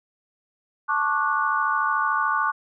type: chord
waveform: sine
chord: D major seventh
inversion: second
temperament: just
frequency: 881 / 1101.2 / 1174.7 / 1468.3 Hz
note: A5 / C#6 / D6 / F#6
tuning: +2 / -12 / 0 / -14 cents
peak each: -28 / -25 / -25 / -25 dBFS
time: 0.88-2.52 s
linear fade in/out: 20 ms
effects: none